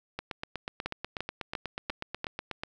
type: two click trains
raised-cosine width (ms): 0.3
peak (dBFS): -16 / -18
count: 5 / 21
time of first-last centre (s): 0.86-2.244 / 0.19-2.635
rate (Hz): 2.89 / 8.18
effects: none